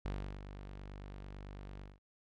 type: tone with ADSR envelope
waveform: sawtooth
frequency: 49 Hz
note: G1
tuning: in tune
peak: -32 dBFS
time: 0.05-1.99 s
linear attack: 4 ms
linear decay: 340 ms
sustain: -10 dB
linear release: 180 ms
effects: low-pass 4000 Hz 12 dB/octave